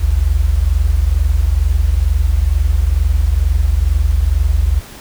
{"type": "tone pair together", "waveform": "sine", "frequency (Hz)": [53.6, 75.8], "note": ["A1", "D#2"], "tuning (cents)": [-45, -45], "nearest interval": "tritone", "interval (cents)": 600, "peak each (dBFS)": -13, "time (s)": [0, 4.81], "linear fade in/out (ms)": 20, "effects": ["pink hiss -36 dBFS RMS until 5 s"]}